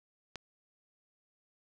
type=click; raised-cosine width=0.2 ms; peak=-23 dBFS; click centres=0.357 s; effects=none